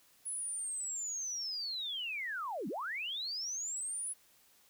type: linear two-way sweep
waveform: sine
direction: down then up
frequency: 10370 to 173.4 to 10370 Hz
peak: -36 dBFS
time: 0.25-4.14 s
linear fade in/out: 20 ms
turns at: 2.68 s
effects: white hiss -66 dBFS RMS until 4.69 s